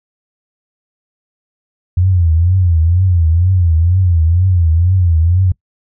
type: tone with vibrato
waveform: sine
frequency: 86.8 Hz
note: F2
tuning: 10 cents flat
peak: -8 dBFS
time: 1.97-5.52 s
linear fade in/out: 5 ms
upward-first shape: triangle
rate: 2.1 Hz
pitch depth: 170 cents each way
effects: noise-tail reverb RT60 0.1 s tail -23 dB re dry